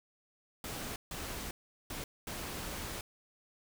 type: noise bursts at uneven times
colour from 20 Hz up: pink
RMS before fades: -41 dBFS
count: 4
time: 0.64-0.96 / 1.11-1.51 / 1.9-2.04 / 2.27-3.01 s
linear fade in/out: 2 ms
effects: none